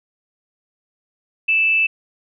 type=tone with amplitude modulation; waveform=sine; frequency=2637 Hz; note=E7; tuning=in tune; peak=-12 dBFS; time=1.48-1.87 s; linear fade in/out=10 ms; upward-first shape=sine; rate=295 Hz; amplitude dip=30%; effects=none